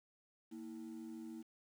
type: ring-modulated tone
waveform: triangle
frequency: 277.2 Hz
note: C#4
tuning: in tune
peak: -40 dBFS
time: 0.51-1.43 s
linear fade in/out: 20 ms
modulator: 46.7 Hz
effects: tanh soft clip ceiling -39 dBFS + 11-bit